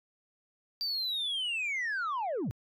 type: linear sweep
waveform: sine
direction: down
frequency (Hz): 4699 to 82.41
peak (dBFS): -28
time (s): 0.81-2.51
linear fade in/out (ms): 0
effects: tanh soft clip ceiling -29 dBFS